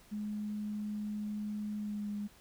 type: tone with pitch glide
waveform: sine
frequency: 209.9 to 206.2 Hz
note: G#3 to G#3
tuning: +19 to -12 cents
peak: -35 dBFS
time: 0.11-2.28 s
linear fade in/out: 20 ms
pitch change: -31 cents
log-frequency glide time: 1.77-2.11 s
effects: pink hiss -61 dBFS RMS until 2.4 s